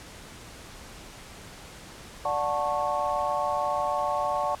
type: chord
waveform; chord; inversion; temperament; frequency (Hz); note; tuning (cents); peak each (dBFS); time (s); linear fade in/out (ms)
sine; D major seventh; none; just; 587.3 / 734.2 / 881 / 1101.2; D5 / F#5 / A5 / C#6; 0 / -14 / +2 / -12; -30; 2.25-4.55; 2
effects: pink hiss -45 dBFS RMS until 4.6 s + low-pass 10000 Hz 12 dB/octave